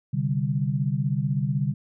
sine chord, C suspended second, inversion none, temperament equal, 130.81 / 146.83 / 196 Hz, C3 / D3 / G3, 0 / 0 / 0 cents, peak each -26 / -25 / -29 dBFS, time 0.13-1.74 s, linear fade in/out 10 ms, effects none

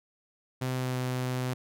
sawtooth tone with pitch glide, 128.5 to 127.02 Hz, C3 to B2, -31 to +49 cents, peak -25 dBFS, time 0.61-1.54 s, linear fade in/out 10 ms, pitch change -20 cents, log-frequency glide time 0.73-0.98 s, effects none

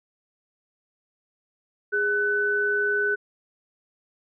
sine tone pair together, 411.8 / 1500 Hz, G#4 / F#6, -15 / +23 cents, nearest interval octave + minor seventh, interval 2238 cents, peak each -26 / -22 dBFS, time 1.92-3.16 s, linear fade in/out 20 ms, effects none

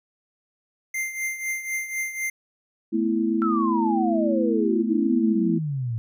square tone with tremolo, 2093 Hz, C7, in tune, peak -24 dBFS, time 0.94-2.3 s, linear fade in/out 5 ms, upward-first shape triangle, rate 4 Hz, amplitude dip 75%
sine chord, A suspended second, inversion none, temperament just, 220 / 247.5 / 330 Hz, A3 / B3 / E4, 0 / +4 / +2 cents, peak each -24 / -27 / -23 dBFS, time 2.92-5.59 s, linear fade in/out 20 ms
sine exponential sweep, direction down, 1353 to 110 Hz, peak -24 dBFS, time 3.42-5.98 s, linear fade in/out 0 ms
effects none

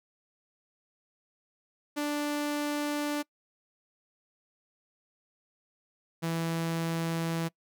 sawtooth tone pair in turn, 293.7 / 165.21 Hz, D4 / E3, 0 / +4 cents, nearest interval minor seventh, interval 996 cents, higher first, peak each -25 dBFS, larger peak neither, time 1.96-3.23 / 6.22-7.49 s, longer neither, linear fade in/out 20 ms, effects noise-tail reverb RT60 0.1 s tail -24 dB re dry

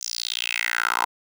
10% pulse tone with high-pass filter sweep, 58.3 Hz, A#1, 1 cent sharp, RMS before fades -26 dBFS, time 0.01-1.05 s, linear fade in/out 5 ms, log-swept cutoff 6200 to 970 Hz, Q 4.6, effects none

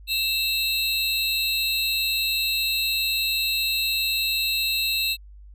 square tone cluster, 2662 / 3806 / 4139 Hz, E7 / A#7 / C8, +16 / +35 / -20 cents, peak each -27 dBFS, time 0.07-5.17 s, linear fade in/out 50 ms, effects added 50 Hz sine -42 dBFS peak until 5.54 s

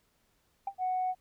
sine tone with exponential decay, 788 Hz, G5, 9 cents sharp, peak -27 dBFS, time 0.67-0.75 s, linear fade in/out 5 ms, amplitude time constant 17 ms
sine tone, 740 Hz, F#5, in tune, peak -27 dBFS, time 0.78-1.15 s, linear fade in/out 50 ms
effects tanh soft clip ceiling -24 dBFS + pink hiss -72 dBFS RMS until 1.2 s

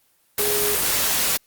sine tone in noise, 415.3 Hz, G#4, in tune, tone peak -24 dBFS, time 0.39-0.75 s, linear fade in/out 2 ms, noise white, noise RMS -21 dBFS, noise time 0.38-1.37 s, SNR -6 dB, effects white hiss -62 dBFS RMS until 1.46 s + Opus 24 kbps

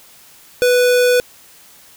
square tone, 493.9 Hz, B4, in tune, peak -11 dBFS, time 0.62-1.2 s, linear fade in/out 0 ms, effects white hiss -45 dBFS RMS until 1.96 s

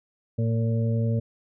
harmonic tone, 113.9 Hz, A#2, 40 cents flat, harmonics 1 / 2 / 4 / 5, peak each -22 / -29 / -34 / -36 dBFS, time 0.38-1.2 s, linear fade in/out 10 ms, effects none

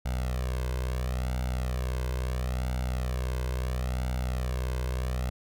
sawtooth tone with flanger, 62.9 Hz, B1, 32 cents sharp, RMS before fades -30 dBFS, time 0.05-5.3 s, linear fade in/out 10 ms, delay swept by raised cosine 1.4 to 1.94 ms, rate 0.74 Hz, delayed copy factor +0.9, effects none

